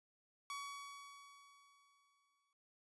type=tone with exponential decay; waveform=sawtooth; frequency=1129 Hz; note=C#6; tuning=31 cents sharp; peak=-39 dBFS; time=0.5-2.53 s; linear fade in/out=1 ms; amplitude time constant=440 ms; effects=resampled to 24000 Hz